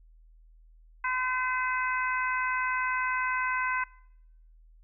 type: harmonic tone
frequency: 510 Hz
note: C5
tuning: 44 cents flat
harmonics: 2 / 3 / 4 / 5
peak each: -30 / -31 / -33 / -38 dBFS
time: 1.04-3.84 s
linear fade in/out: 5 ms
effects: noise-tail reverb RT60 0.8 s tail -25 dB re dry + added 40 Hz sine -53 dBFS peak until 4.83 s